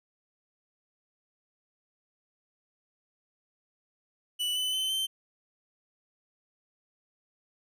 45% pulse tone with pitch steps, 2967 / 3012 / 3057 / 3104 Hz, F#7 / F#7 / G7 / G7, +4 / +30 / -44 / -18 cents, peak -28 dBFS, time 4.39-5.07 s, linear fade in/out 20 ms, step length 170 ms, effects resampled to 32000 Hz

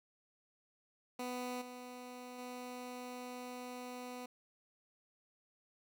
15% pulse tone with level steps, 248.7 Hz, B3, 12 cents sharp, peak -33 / -41 / -38 dBFS, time 1.19-4.26 s, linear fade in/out 5 ms, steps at 1.61 / 2.38 s, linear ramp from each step 10 ms, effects none

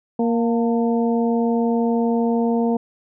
harmonic tone with a mistuned harmonic, 233.1 Hz, A#3, in tune, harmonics 1 / 2 / 3 / 4, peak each -18 / -22 / -27 / -31 dBFS, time 0.19-2.77 s, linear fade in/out 5 ms, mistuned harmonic 4, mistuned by -61 cents, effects none

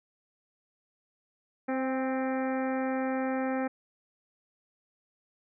harmonic tone with a mistuned harmonic, 261.6 Hz, C4, in tune, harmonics 1 / 2 / 3 / 4 / 5 / 6 / 7 / 8 / 9, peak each -30 / -33 / -36 / -47 / -42 / -44 / -43 / -49 / -48 dBFS, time 1.68-3.68 s, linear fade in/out 10 ms, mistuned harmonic 3, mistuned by +23 cents, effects none

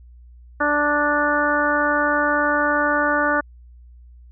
harmonic tone, 293.7 Hz, D4, in tune, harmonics 1 / 2 / 3 / 4 / 5 / 6, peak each -25 / -23 / -26 / -23 / -21 / -27 dBFS, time 0.6-3.41 s, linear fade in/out 10 ms, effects added 60 Hz sine -42 dBFS peak until 4.31 s

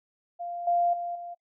sine tone with level steps, 696 Hz, F5, 6 cents flat, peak -32 / -21 / -30 / -36 dBFS, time 0.39-1.35 s, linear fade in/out 20 ms, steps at 0.67 / 0.93 / 1.15 s, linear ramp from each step 5 ms, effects noise-tail reverb RT60 0.1 s tail -25 dB re dry

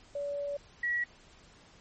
sine tone pair in turn, 572 / 1924 Hz, D5 / B6, -46 / -46 cents, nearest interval octave + major sixth, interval 2100 cents, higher second, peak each -32 / -28 dBFS, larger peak second, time 0.15-0.57 / 0.83-1.04 s, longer first, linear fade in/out 5 ms, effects pink hiss -58 dBFS RMS until 1.8 s + MP3 32 kbps

